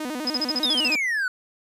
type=tone with vibrato; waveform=sawtooth; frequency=277.2 Hz; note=C#4; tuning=in tune; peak=-24 dBFS; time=0-0.96 s; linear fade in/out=5 ms; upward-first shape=square; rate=10 Hz; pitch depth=190 cents each way
type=tone bursts; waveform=sine; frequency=5060 Hz; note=D#8; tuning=28 cents sharp; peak=-21 dBFS; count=10; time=0.27-0.949 s; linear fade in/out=2 ms; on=31 ms; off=41 ms
type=exponential sweep; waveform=triangle; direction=down; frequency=3858 to 1452 Hz; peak=-20 dBFS; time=0.63-1.28 s; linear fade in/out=2 ms
effects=resampled to 32000 Hz